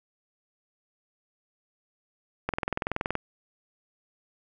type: click train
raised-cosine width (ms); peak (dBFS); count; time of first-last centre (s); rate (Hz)
0.5; -12; 15; 2.49-3.154; 21.1
effects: none